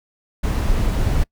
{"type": "noise", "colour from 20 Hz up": "brown", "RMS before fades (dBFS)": -18, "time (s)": [0.43, 1.24], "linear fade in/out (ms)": 10, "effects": ["noise-tail reverb RT60 0.1 s tail -25 dB re dry"]}